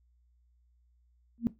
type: tone with exponential growth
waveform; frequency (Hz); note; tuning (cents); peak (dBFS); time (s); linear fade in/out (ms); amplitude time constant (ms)
sine; 233.1; A#3; 0; -19; 1.38-1.47; 0; 18
effects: noise-tail reverb RT60 0.2 s tail -17 dB re dry + added 60 Hz sine -64 dBFS peak until 1.59 s